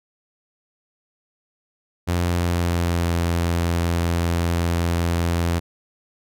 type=tone with pitch glide; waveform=sawtooth; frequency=87.31 to 85.22 Hz; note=F2 to F2; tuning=0 to -42 cents; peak=-15 dBFS; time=2.07-5.6 s; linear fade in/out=20 ms; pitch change=-42 cents; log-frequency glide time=2.25-3.17 s; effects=none